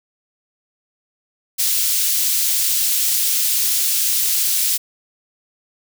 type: high-pass noise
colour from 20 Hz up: white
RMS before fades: -18 dBFS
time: 1.58-4.78 s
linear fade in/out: 20 ms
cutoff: 3700 Hz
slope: 12 dB/octave
effects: none